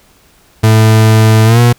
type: tone with pitch glide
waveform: 40% pulse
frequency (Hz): 110 to 119.96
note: A2 to B2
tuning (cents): 0 to -50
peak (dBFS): -3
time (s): 0.63-1.73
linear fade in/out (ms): 10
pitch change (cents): +150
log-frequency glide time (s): 1.45-1.6
effects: pink hiss -47 dBFS RMS until 1.78 s